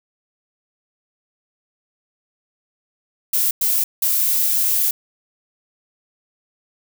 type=noise bursts at uneven times; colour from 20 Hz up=violet; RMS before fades=-18 dBFS; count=3; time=3.33-3.51 / 3.61-3.84 / 4.02-4.91 s; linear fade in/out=5 ms; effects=none